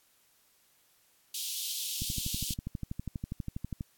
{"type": "high-pass noise", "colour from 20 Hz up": "pink", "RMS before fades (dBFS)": -36, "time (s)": [1.34, 2.54], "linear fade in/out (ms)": 5, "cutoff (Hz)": 3000, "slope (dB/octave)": 48}
{"type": "click train", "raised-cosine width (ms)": 5, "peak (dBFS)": -23, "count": 23, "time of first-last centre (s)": [2.02, 3.809], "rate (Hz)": 12.3}
{"effects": ["white hiss -67 dBFS RMS until 3.97 s", "AAC 64 kbps"]}